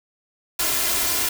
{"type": "noise with comb filter", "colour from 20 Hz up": "white", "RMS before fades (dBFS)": -22, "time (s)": [0.59, 1.29], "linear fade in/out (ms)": 5, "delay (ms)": 2.9, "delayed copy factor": 0.6, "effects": []}